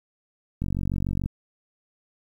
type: click train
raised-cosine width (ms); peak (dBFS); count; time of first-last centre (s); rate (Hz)
5; -15; 31; 0.62-1.26; 46.9
effects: 9-bit